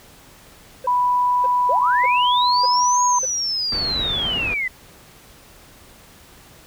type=tone bursts; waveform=triangle; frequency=521 Hz; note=C5; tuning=7 cents flat; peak=-24 dBFS; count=5; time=0.84-3.255 s; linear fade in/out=5 ms; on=27 ms; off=570 ms
type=tone; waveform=sine; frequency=987 Hz; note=B5; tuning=1 cent flat; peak=-15 dBFS; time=0.87-3.19 s; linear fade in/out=5 ms
type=linear two-way sweep; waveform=sine; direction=up then down; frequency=466.2 to 6645 to 1969 Hz; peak=-20 dBFS; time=1.69-4.68 s; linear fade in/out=5 ms; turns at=3.03 s
type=low-pass noise; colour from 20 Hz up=pink; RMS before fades=-30 dBFS; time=3.72-4.54 s; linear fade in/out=2 ms; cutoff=2200 Hz; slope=12 dB/octave
effects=pink hiss -47 dBFS RMS until 6.66 s